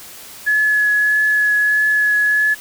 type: tone with vibrato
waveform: sine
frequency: 1700 Hz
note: G#6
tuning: 40 cents sharp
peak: -12 dBFS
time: 0.46-2.55 s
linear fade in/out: 20 ms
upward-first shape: triangle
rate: 1.6 Hz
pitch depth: 14 cents each way
effects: white hiss -37 dBFS RMS until 2.6 s